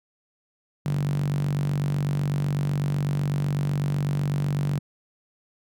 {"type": "tone with high-pass filter", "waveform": "sawtooth", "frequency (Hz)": 48, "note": "G1", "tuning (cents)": -36, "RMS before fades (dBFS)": -25, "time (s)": [0.85, 4.79], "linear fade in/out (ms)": 10, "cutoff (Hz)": 150, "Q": 8.4, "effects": []}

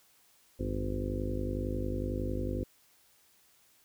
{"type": "harmonic tone with a mistuned harmonic", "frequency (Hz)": 51, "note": "G#1", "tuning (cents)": -31, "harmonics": [1, 2, 3, 4, 5, 6, 7, 8, 9, 10], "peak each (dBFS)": [-36, -37, -44, -45, -38, -43, -40, -46, -50, -41], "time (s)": [0.59, 2.64], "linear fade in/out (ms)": 10, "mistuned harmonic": 2, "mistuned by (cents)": -110, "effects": ["white hiss -65 dBFS RMS until 3.84 s"]}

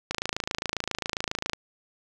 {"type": "click train", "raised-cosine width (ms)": 0.2, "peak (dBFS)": -10, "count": 40, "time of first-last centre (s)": [0.11, 1.533], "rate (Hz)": 27.4, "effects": []}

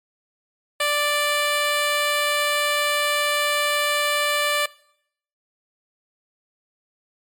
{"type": "tone", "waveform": "10% pulse", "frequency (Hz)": 587.3, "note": "D5", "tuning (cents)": 0, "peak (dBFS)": -11, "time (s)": [0.8, 4.66], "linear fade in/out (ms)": 5, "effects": ["noise-tail reverb RT60 0.7 s tail -21 dB re dry", "MP3 64 kbps"]}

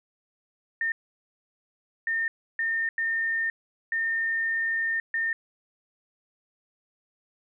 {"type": "tone bursts at uneven times", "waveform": "sine", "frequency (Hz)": 1818, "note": "A#6", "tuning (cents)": -44, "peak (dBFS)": -24, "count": 6, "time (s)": [[0.81, 0.92], [2.07, 2.28], [2.59, 2.89], [2.98, 3.5], [3.92, 5], [5.14, 5.33]], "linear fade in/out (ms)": 2, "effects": []}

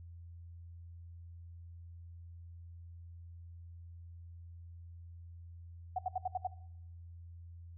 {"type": "tone bursts", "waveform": "sine", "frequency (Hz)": 741, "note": "F#5", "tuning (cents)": 2, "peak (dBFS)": -31, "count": 6, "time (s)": [5.96, 6.472], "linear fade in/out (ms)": 5, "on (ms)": 27, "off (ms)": 70, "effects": ["noise-tail reverb RT60 0.9 s tail -20 dB re dry", "added 85 Hz sine -48 dBFS peak until 7.77 s"]}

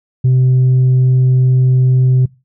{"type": "tone", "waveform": "sine", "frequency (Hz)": 128.4, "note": "C3", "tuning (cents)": -32, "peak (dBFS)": -5, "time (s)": [0.24, 2.26], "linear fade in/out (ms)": 10, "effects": ["noise-tail reverb RT60 0.3 s tail -24 dB re dry", "tanh soft clip ceiling -6 dBFS"]}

